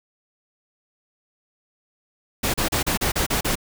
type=noise bursts; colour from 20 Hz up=pink; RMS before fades=-22 dBFS; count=8; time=2.43-3.555 s; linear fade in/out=10 ms; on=110 ms; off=35 ms; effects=none